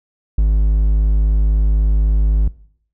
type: tone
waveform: triangle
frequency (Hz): 51.91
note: G#1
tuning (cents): 0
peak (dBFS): -8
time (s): 0.38-2.48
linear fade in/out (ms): 5
effects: noise-tail reverb RT60 0.6 s tail -20 dB re dry